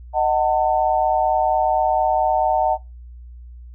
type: chord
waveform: sine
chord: D# diminished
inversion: none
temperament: just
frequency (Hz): 622.3 / 746.7 / 896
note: D#5 / F#5 / A5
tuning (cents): 0 / +16 / +31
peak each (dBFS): -21 / -18 / -20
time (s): 0.13-2.78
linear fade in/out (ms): 50
effects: noise-tail reverb RT60 0.2 s tail -19 dB re dry + added 60 Hz sine -36 dBFS peak until 3.74 s